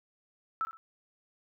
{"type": "tone with echo", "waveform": "sine", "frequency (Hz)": 1318.5, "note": "E6", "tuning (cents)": 0, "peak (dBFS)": -28, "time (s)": [0.61, 0.65], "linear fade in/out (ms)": 0, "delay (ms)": 60, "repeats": 2, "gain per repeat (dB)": -12, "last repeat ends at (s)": 0.77, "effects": []}